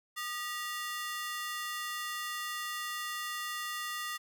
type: ring-modulated tone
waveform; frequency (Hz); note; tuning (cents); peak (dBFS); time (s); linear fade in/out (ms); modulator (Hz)
sawtooth; 1574; G6; +7; -29; 0.16-4.18; 20; 351
effects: none